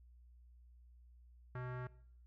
square tone with low-pass filter, 125.5 Hz, B2, 28 cents sharp, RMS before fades -44 dBFS, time 1.55-1.87 s, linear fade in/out 2 ms, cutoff 1500 Hz, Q 2.9, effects noise-tail reverb RT60 0.6 s tail -19 dB re dry + added 60 Hz sine -59 dBFS peak until 2.26 s

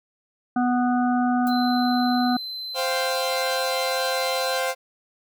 harmonic tone, 246.9 Hz, B3, in tune, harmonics 1 / 3 / 5 / 6, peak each -20 / -24 / -32 / -33 dBFS, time 0.56-2.37 s, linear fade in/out 5 ms
violet noise with exponential decay, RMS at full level -32 dBFS, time 1.47-1.55 s, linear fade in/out 0 ms, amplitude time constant 16 ms
triangle tone, 4067 Hz, C8, 50 cents flat, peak -29 dBFS, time 1.47-4.61 s, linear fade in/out 50 ms
sawtooth chord, C suspended fourth, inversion none, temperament equal, 523.3 / 698.5 / 784 Hz, C5 / F5 / G5, 0 / 0 / 0 cents, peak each -21 / -25 / -27 dBFS, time 2.74-4.75 s, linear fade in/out 50 ms
effects none

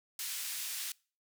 white band-pass noise, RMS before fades -39 dBFS, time 0.19-0.92 s, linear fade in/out 2 ms, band 2000 to 15000 Hz, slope 12 dB/octave, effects noise-tail reverb RT60 0.4 s tail -25 dB re dry

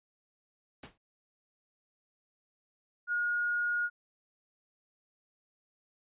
pink noise with exponential decay, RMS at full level -42 dBFS, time 0.83-0.98 s, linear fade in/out 5 ms, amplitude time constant 32 ms
sine tone, 1436 Hz, F6, 48 cents sharp, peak -28 dBFS, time 3.07-3.9 s, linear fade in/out 50 ms
effects resampled to 8000 Hz

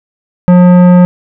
sine tone with tanh clipping, 178.9 Hz, F3, 42 cents sharp, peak -3 dBFS, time 0.48-1.05 s, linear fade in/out 0 ms, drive 14 dB, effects none

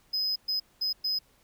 triangle tone bursts at uneven times, 5050 Hz, D#8, 25 cents sharp, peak -25 dBFS, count 4, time 0.13-0.36 / 0.48-0.6 / 0.81-0.93 / 1.04-1.19 s, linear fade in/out 10 ms, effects pink hiss -64 dBFS RMS until 1.43 s

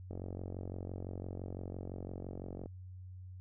click train, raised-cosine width 2 ms, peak -30 dBFS, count 118, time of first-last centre 0.11-2.659 s, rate 45.9 Hz, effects added 92 Hz sine -46 dBFS peak until 3.4 s

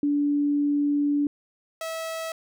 sine / sawtooth tone pair in turn, 289.4 / 649.7 Hz, D4 / E5, -25 / -25 cents, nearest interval octave + major second, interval 1400 cents, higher second, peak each -20 / -26 dBFS, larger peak first, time 0.03-1.27 / 1.81-2.32 s, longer first, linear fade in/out 2 ms, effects none

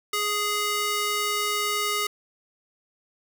square tone with high-pass filter, 415.3 Hz, G#4, in tune, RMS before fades -26 dBFS, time 0.13-2.07 s, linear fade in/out 5 ms, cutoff 1100 Hz, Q 0.64, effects none

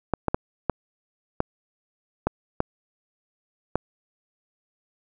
clicks, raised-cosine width 1 ms, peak -7 dBFS, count 8, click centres 0.137 / 0.283 / 0.345 / 0.697 / 1.404 / 2.27 / 2.604 / 3.756 s, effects none

